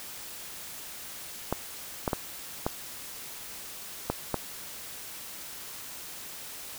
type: clicks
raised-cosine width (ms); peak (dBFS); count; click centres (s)
1; -12; 6; 1.526 / 2.078 / 2.132 / 2.665 / 4.1 / 4.343
effects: white hiss -42 dBFS RMS until 6.78 s